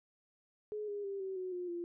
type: tone with pitch steps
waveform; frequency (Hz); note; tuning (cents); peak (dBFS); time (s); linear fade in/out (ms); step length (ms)
sine; 422.6 / 408.7 / 395.2 / 382.2 / 369.6 / 357.4 / 345.6; G#4 / G#4 / G4 / G4 / F#4 / F4 / F4; +30 / -28 / +14 / -44 / -2 / +40 / -18; -37; 0.72-1.84; 0; 160
effects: none